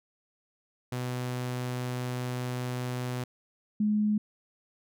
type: tone pair in turn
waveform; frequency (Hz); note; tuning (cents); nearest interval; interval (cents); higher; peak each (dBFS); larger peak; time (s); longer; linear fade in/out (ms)
sawtooth / sine; 125 / 210.8; B2 / G#3; +21 / +26; major sixth; 905; second; -27 / -23; second; 0.92-3.24 / 3.8-4.18; first; 5
effects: none